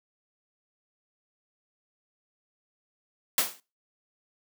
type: noise with exponential decay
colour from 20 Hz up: white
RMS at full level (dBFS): -20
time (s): 3.38-3.6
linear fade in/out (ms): 1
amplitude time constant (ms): 47
effects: noise-tail reverb RT60 0.3 s tail -22 dB re dry + high-pass 200 Hz 12 dB/octave